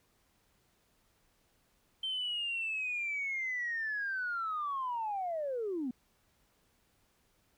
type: linear sweep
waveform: sine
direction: down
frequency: 3124 to 233.8 Hz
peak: -32 dBFS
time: 2.03-5.91 s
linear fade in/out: 5 ms
effects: tanh soft clip ceiling -28 dBFS + pink hiss -72 dBFS RMS until 7.57 s